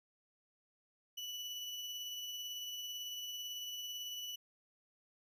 35% pulse tone with tremolo, 2960 Hz, F#7, in tune, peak -39 dBFS, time 1.17-4.36 s, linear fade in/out 10 ms, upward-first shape sine, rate 18 Hz, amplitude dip 25%, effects none

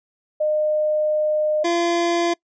sine / 25% pulse tone pair in turn, 610 / 342.4 Hz, D#5 / F4, -34 / -34 cents, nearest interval minor seventh, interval 1000 cents, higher first, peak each -17 / -14 dBFS, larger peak second, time 0.4-1.64 / 1.64-2.34 s, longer first, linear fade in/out 10 ms, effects noise-tail reverb RT60 0.1 s tail -25 dB re dry + resampled to 16000 Hz

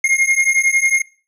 square beating tone pair, 2133 / 2144 Hz, C7 / C7, +33 / +42 cents, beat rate 11 Hz, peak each -16 dBFS, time 0.04-1.02 s, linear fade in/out 5 ms, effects noise-tail reverb RT60 0.4 s tail -21 dB re dry + low-pass 10000 Hz 12 dB/octave

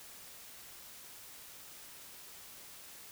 silence, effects white hiss -52 dBFS RMS until 3.11 s

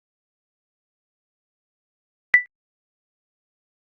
sine tone with exponential decay, 1975.5 Hz, B6, in tune, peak -4 dBFS, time 2.34-2.46 s, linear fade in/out 0 ms, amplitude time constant 26 ms, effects Opus 48 kbps

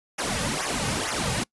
pink noise with flanger, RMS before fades -27 dBFS, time 0.18-1.44 s, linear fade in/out 10 ms, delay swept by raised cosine 0.23 to 3.03 ms, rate 2.2 Hz, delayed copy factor -0.9, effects noise-tail reverb RT60 0.1 s tail -25 dB re dry + resampled to 24000 Hz

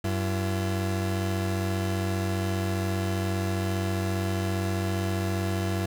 30% pulse tone pair together, 95 / 337.6 Hz, F#2 / E4, +46 / +41 cents, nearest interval octave + minor seventh, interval 2195 cents, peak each -24 / -29 dBFS, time 0.04-5.86 s, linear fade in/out 5 ms, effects none

